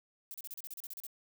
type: noise bursts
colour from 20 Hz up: violet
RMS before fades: -44 dBFS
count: 12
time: 0.31-1.067 s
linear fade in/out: 0 ms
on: 31 ms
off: 35 ms
effects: none